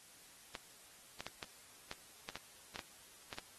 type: clicks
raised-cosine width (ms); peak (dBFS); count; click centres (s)
0.2; -25; 11; 0.552 / 1.206 / 1.266 / 1.428 / 1.914 / 2.289 / 2.356 / 2.759 / 2.792 / 3.328 / 3.385
effects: white hiss -60 dBFS RMS until 3.58 s + AAC 32 kbps